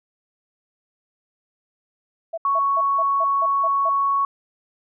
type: tone bursts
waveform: sine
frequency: 661 Hz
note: E5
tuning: 5 cents sharp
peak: -24 dBFS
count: 8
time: 2.33-3.896 s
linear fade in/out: 10 ms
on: 47 ms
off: 170 ms
type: tone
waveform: sine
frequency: 1111 Hz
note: C#6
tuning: 4 cents sharp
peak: -17 dBFS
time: 2.45-4.25 s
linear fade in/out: 2 ms
effects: none